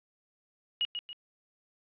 sine tone with echo, 2891 Hz, F#7, 41 cents flat, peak -26 dBFS, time 0.81-0.85 s, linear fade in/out 0 ms, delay 140 ms, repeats 2, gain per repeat -7 dB, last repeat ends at 1.13 s, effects resampled to 8000 Hz + 11-bit

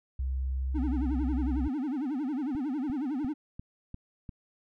sine tone, 65.41 Hz, C2, in tune, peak -28 dBFS, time 0.19-1.68 s, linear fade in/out 5 ms
triangle tone with vibrato, 277.2 Hz, C#4, in tune, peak -27 dBFS, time 0.74-3.34 s, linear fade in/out 20 ms, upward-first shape sine, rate 11 Hz, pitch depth 210 cents each way
click train, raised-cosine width 5 ms, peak -28 dBFS, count 6, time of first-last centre 2.55-4.292 s, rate 2.87 Hz
effects none

